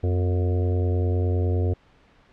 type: harmonic tone with a mistuned harmonic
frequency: 89.8 Hz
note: F2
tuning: 49 cents sharp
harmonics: 1 / 3 / 4 / 5 / 6 / 7 / 8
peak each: -20 / -33 / -32 / -32 / -39 / -41 / -42 dBFS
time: 0.03-1.74 s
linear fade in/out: 10 ms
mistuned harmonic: 3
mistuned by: -100 cents
effects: pink hiss -57 dBFS RMS until 2.32 s + low-pass 3000 Hz 12 dB/octave

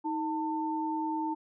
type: tone pair together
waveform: sine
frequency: 315.6 / 895.1 Hz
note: D#4 / A5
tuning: +25 / +29 cents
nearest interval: octave + tritone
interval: 1804 cents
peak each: -32 / -32 dBFS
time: 0.04-1.35 s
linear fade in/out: 20 ms
effects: none

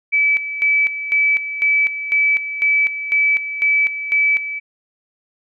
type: tone with tremolo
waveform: sine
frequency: 2300 Hz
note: D7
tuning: 37 cents flat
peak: -12 dBFS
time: 0.12-4.6 s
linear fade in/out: 20 ms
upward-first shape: square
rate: 2 Hz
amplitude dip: 70%
effects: none

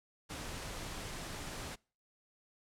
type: noise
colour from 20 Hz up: pink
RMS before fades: -43 dBFS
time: 0.29-1.76 s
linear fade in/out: 20 ms
effects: noise-tail reverb RT60 0.4 s tail -26 dB re dry + low-pass 10000 Hz 12 dB/octave

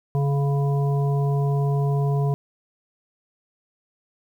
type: harmonic tone with a mistuned harmonic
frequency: 141.2 Hz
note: C#3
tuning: 32 cents sharp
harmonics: 1 / 3 / 5 / 7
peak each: -19 / -29 / -33 / -36 dBFS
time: 0.15-2.34 s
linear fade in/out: 0 ms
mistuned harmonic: 5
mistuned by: -23 cents
effects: 9-bit

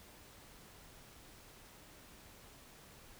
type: silence
effects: pink hiss -58 dBFS RMS until 3.19 s

